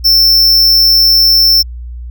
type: tone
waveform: square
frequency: 5360 Hz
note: E8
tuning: 28 cents sharp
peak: -5 dBFS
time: 0.04-1.63 s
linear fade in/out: 20 ms
effects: added 60 Hz sine -22 dBFS peak until 2.1 s